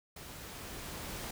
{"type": "noise with level ramp", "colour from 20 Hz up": "pink", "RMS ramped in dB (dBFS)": [-48, -41], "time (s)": [0.16, 1.31], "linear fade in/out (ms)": 5, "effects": []}